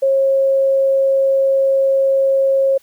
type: tone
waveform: sine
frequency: 541 Hz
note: C#5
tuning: 42 cents flat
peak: -11 dBFS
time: 0.02-2.78 s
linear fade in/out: 10 ms
effects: white hiss -54 dBFS RMS until 2.82 s